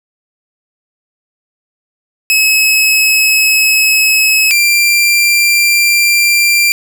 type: tone pair in turn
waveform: sawtooth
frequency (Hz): 2573 / 2371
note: E7 / D7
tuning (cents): -43 / +16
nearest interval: minor second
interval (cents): 141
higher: first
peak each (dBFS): -4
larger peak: neither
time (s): 2.3-4.51 / 4.51-6.72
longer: neither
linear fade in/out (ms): 0
effects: none